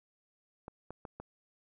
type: clicks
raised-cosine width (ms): 1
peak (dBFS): -29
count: 4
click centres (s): 0.681 / 0.906 / 1.052 / 1.2
effects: none